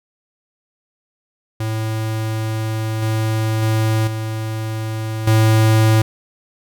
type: tone with level steps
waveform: square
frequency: 110.2 Hz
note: A2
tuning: 3 cents sharp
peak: -20 / -17 / -15 / -22 / -11 dBFS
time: 1.6-6.02 s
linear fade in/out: 5 ms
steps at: 3.02 / 3.62 / 4.07 / 5.27 s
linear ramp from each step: 5 ms
effects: none